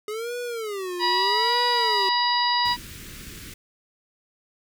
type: tone with vibrato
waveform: square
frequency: 414.8 Hz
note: G#4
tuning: 2 cents flat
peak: -29 dBFS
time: 0.08-2.09 s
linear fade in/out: 2 ms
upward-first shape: sine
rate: 0.8 Hz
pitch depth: 280 cents each way
type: harmonic tone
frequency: 970 Hz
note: B5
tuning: 31 cents flat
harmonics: 1 / 2 / 3 / 4 / 5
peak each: -22 / -28 / -31 / -28 / -26 dBFS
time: 0.99-2.77 s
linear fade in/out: 50 ms
type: band-stop noise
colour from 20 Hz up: pink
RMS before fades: -40 dBFS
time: 2.65-3.54 s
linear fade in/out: 5 ms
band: 380 to 1500 Hz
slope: 24 dB/octave
effects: none